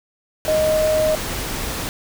sine tone in noise, 622.3 Hz, D#5, in tune, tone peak -15 dBFS, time 0.48-1.15 s, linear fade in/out 0 ms, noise pink, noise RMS -26 dBFS, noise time 0.45-1.89 s, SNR +8 dB, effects none

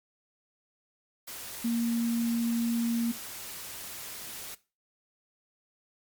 sine tone in noise, 233.1 Hz, A#3, in tune, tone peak -25 dBFS, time 1.64-3.12 s, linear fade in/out 10 ms, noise white, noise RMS -41 dBFS, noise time 1.27-4.55 s, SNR +13 dB, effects noise-tail reverb RT60 0.3 s tail -18 dB re dry + MP3 96 kbps

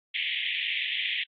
white band-pass noise, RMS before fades -30 dBFS, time 0.14-1.24 s, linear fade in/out 10 ms, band 1900 to 3500 Hz, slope 96 dB/octave, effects AAC 32 kbps

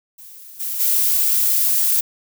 violet noise with level steps, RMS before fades -40 / -25 / -17 dBFS, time 0.18-2.01 s, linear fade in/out 10 ms, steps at 0.59 / 0.79 s, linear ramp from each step 20 ms, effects none

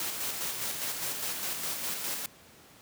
white noise with tremolo, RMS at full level -33 dBFS, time 0-2.26 s, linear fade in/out 2 ms, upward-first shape square, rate 4.9 Hz, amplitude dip 35%, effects pink hiss -55 dBFS RMS until 2.81 s + high-pass 100 Hz 12 dB/octave

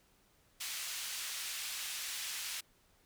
pink band-pass noise, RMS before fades -41 dBFS, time 0.6-2.61 s, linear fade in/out 10 ms, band 2400 to 13000 Hz, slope 12 dB/octave, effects pink hiss -69 dBFS RMS until 3.05 s

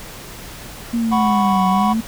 sine exponential two-way sweep, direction down then up, 236.3 to 187.3 to 229.3 Hz, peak -16 dBFS, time 0.93-2.01 s, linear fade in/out 10 ms, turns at 1.68 s
triangle chord, F# suspended fourth, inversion none, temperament equal, 740 / 987.8 / 1108.7 Hz, F#5 / B5 / C#6, 0 / 0 / 0 cents, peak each -17 / -18 / -20 dBFS, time 1.11-1.94 s, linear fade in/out 20 ms
effects pink hiss -35 dBFS RMS until 2.07 s

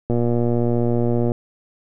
click train, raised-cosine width 2 ms, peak -8 dBFS, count 146, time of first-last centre 0.1-1.318 s, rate 119 Hz, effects none

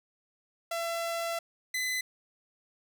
sawtooth tone pair in turn, 673 / 2017 Hz, E5 / B6, +36 / +36 cents, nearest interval octave + perfect fifth, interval 1900 cents, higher second, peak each -27 / -26 dBFS, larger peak second, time 0.71-1.39 / 1.74-2.01 s, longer first, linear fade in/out 5 ms, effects none

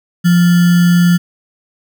sine tone with sample-and-hold, 174.61 Hz, F3, in tune, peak -6 dBFS, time 0.24-1.18 s, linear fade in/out 20 ms, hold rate 1575 Hz, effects none

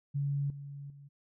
sine tone with level steps, 141.4 Hz, C#3, 35 cents sharp, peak -29 / -41 / -49 dBFS, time 0.14-1.09 s, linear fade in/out 20 ms, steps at 0.5 / 0.9 s, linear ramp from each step 2 ms, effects none

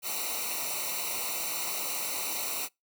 white noise with comb filter, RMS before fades -33 dBFS, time 0.02-2.69 s, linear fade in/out 50 ms, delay 0.6 ms, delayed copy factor -1, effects noise-tail reverb RT60 0.2 s tail -26 dB re dry

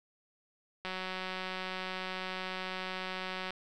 click train, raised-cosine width 0.3 ms, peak -22 dBFS, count 495, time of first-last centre 0.85-3.506 s, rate 186 Hz, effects none

